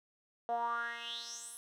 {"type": "tone with band-pass filter sweep", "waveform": "10% pulse", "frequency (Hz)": 234.5, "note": "A#3", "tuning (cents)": 11, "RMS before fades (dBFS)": -39, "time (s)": [0.49, 1.57], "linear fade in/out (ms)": 0, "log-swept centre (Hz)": [630, 11000], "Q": 6.4, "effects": []}